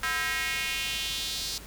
square tone with high-pass filter sweep, 145.3 Hz, D3, 18 cents flat, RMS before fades -31 dBFS, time 0.03-1.58 s, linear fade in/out 2 ms, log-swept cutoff 1500 to 4600 Hz, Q 2.5, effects added 52 Hz sine -46 dBFS peak until 1.66 s + pink hiss -46 dBFS RMS until 1.66 s

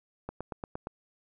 click train, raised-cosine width 1 ms, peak -22 dBFS, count 6, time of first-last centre 0.29-0.871 s, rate 8.61 Hz, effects none

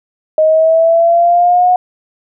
sine linear sweep, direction up, 622.3 to 730 Hz, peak -6 dBFS, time 0.38-1.76 s, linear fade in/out 2 ms, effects none

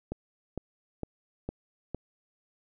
click train, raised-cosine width 2 ms, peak -20 dBFS, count 5, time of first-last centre 0.12-1.946 s, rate 2.19 Hz, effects none

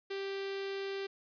sawtooth tone with notch filter, 392 Hz, G4, in tune, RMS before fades -38 dBFS, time 0.1-1.07 s, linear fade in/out 10 ms, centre 930 Hz, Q 0.83, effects resampled to 11025 Hz + 12-bit

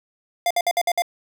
square tone bursts, 698.5 Hz, F5, in tune, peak -18 dBFS, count 6, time 0.46-1.021 s, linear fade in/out 2 ms, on 46 ms, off 57 ms, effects none

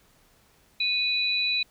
sine tone pair together, 2489 / 3951 Hz, D#7 / B7, 0 / 0 cents, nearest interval minor sixth, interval 800 cents, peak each -26 / -25 dBFS, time 0.8-1.63 s, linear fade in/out 5 ms, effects pink hiss -61 dBFS RMS until 1.7 s

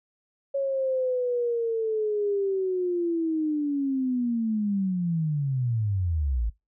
sine linear sweep, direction down, 554.4 to 51.3 Hz, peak -23 dBFS, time 0.54-6.5 s, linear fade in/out 10 ms, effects noise-tail reverb RT60 0.2 s tail -22 dB re dry

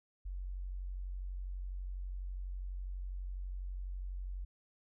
sine tone, 46.06 Hz, F#1, 7 cents flat, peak -38 dBFS, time 0.25-4.45 s, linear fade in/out 10 ms, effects none

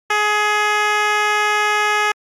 10% pulse tone with band-pass filter, 420 Hz, G#4, 19 cents sharp, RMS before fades -17 dBFS, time 0.1-2.12 s, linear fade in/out 5 ms, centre 1600 Hz, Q 0.51, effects Opus 48 kbps

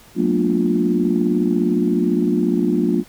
sine tone cluster, 183.4 / 221 / 240.7 / 295.1 / 351.6 Hz, F#3 / A3 / B3 / D4 / F4, -15 / +8 / -44 / +8 / +12 cents, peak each -21 dBFS, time 0.15-3.04 s, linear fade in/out 50 ms, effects tanh soft clip ceiling -4 dBFS + pink hiss -47 dBFS RMS until 3.08 s

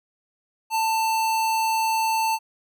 square tone, 890 Hz, A5, 20 cents sharp, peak -21 dBFS, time 0.7-2.39 s, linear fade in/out 50 ms, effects none

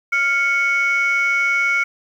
sine tone pair together, 1396.9 / 2217 Hz, F6 / C#7, 0 / 0 cents, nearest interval minor sixth, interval 800 cents, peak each -18 / -15 dBFS, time 0.12-1.84 s, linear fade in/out 10 ms, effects tanh soft clip ceiling -11 dBFS + 8-bit

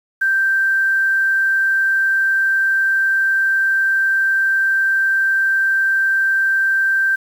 sine tone with quantisation, 1568 Hz, G6, in tune, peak -13 dBFS, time 0.21-7.16 s, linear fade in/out 10 ms, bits 7, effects none

